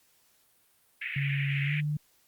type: band-pass noise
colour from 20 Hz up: pink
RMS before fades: -35 dBFS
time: 1.01-1.81 s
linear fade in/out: 10 ms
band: 1900 to 2600 Hz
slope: 48 dB/octave
type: tone with pitch glide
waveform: sine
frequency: 139.9 to 149.08 Hz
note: C#3 to D3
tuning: +16 to +26 cents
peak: -27 dBFS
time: 1.16-1.97 s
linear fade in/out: 5 ms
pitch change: +110 cents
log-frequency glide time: 1.64-1.74 s
effects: white hiss -66 dBFS RMS until 2.27 s + Opus 48 kbps